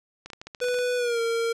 clicks, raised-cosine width 0.2 ms, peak -22 dBFS, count 11, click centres 0.26 / 0.302 / 0.333 / 0.415 / 0.47 / 0.548 / 0.603 / 0.642 / 0.685 / 0.743 / 0.788 s
square tone with pitch glide, 493.9 to 460.8 Hz, B4 to A#4, 0 to -20 cents, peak -24 dBFS, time 0.61-1.53 s, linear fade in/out 10 ms, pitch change -120 cents, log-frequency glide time 0.97-1.2 s
effects low-pass 9000 Hz 12 dB/octave

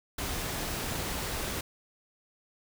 pink noise, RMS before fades -34 dBFS, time 0.18-1.61 s, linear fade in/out 5 ms, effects none

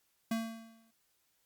square tone with exponential decay, 226 Hz, A3, 47 cents sharp, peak -30 dBFS, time 0.31-0.91 s, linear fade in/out 5 ms, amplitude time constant 130 ms, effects white hiss -75 dBFS RMS until 1.45 s + Opus 48 kbps

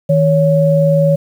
sine tone pair together, 158.56 / 560 Hz, D#3 / C#5, +33 / +18 cents, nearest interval octave + minor seventh, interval 2185 cents, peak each -11 dBFS, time 0.09-1.16 s, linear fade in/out 10 ms, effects 7-bit

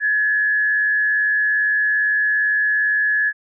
sine tone with frequency modulation, 1700 Hz, G#6, 40 cents sharp, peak -15 dBFS, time 0-3.33 s, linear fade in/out 50 ms, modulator 97.6 Hz, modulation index 0.46, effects none

